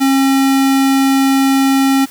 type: tone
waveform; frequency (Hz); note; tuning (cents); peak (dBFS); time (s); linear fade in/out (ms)
square; 270; C#4; -45; -10; 0-2.06; 20
effects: white hiss -37 dBFS RMS until 2.1 s